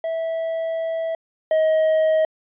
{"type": "tone pair in turn", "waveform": "triangle", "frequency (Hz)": [654, 631.7], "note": ["E5", "D#5"], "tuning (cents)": [-14, 26], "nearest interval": "minor second", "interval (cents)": 60, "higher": "first", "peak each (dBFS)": [-20, -13], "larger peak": "second", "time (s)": [[0.04, 1.15], [1.51, 2.25]], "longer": "first", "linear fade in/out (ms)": 2, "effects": ["resampled to 8000 Hz"]}